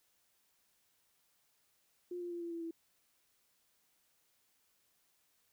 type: tone with pitch steps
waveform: sine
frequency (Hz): 354.6 / 349.7 / 344.9 / 340.2 / 335.5 / 330.9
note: F4 / F4 / F4 / F4 / E4 / E4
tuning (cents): +26 / +2 / -22 / -45 / +31 / +7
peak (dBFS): -39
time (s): 2.11-2.71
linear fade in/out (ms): 5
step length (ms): 100
effects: white hiss -75 dBFS RMS until 5.52 s